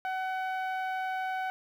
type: tone with low-pass filter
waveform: sawtooth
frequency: 752 Hz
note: F#5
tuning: 28 cents sharp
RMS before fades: -33 dBFS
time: 0.05-1.5 s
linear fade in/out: 0 ms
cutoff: 1800 Hz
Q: 0.95
effects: 10-bit